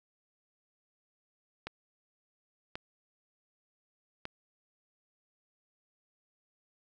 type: clicks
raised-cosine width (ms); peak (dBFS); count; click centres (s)
0.3; -22; 3; 1.67 / 2.755 / 4.254
effects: none